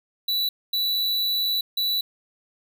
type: tone bursts at uneven times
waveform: square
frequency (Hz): 3951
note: B7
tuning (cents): 0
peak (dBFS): -22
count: 3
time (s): 0.28-0.49 / 0.73-1.61 / 1.77-2.01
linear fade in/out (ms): 5
effects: none